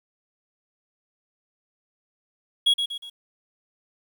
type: tone with echo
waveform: triangle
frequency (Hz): 3322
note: G#7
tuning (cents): 0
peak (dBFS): -14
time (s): 2.66-2.74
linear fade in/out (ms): 10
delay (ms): 120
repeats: 3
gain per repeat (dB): -7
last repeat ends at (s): 3.1
effects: 9-bit